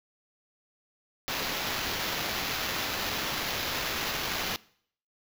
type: noise with sample-and-hold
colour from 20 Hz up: blue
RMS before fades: -32 dBFS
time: 1.28-4.56 s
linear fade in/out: 0 ms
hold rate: 8820 Hz
effects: noise-tail reverb RT60 0.6 s tail -22 dB re dry